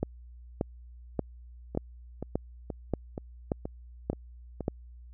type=two click trains; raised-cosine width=2 ms; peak=-14 / -21 dBFS; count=9 / 7; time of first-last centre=0.03-4.681 / 1.75-4.607 s; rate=1.72 / 2.1 Hz; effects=added 60 Hz sine -46 dBFS peak until 5.13 s